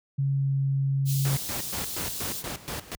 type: tone with pitch glide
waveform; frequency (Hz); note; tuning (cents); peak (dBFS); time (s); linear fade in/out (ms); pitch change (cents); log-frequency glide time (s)
sine; 137.8 to 136.93; C#3 to C#3; -10 to -21; -22; 0.18-1.37; 10; -11; 0.32-0.52
type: band-stop noise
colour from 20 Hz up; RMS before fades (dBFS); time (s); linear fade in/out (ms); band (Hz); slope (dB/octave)
white; -34; 1.05-2.44; 50; 180 to 3300; 24
type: noise with tremolo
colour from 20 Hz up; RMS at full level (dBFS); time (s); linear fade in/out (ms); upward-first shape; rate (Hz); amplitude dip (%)
pink; -33; 1.25-2.95; 0; square; 4.2; 80
effects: high-pass 60 Hz 12 dB/octave